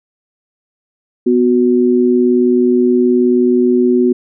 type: tone pair together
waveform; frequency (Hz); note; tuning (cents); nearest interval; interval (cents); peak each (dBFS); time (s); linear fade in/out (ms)
sine; 248.1 / 367; B3 / F#4; +8 / -14; perfect fifth; 678; -11 / -11; 1.26-4.13; 10
effects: none